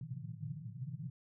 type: band-pass noise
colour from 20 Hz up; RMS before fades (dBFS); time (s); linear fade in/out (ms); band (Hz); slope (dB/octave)
white; -44; 0.01-1.1; 2; 110 to 170; 96
effects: none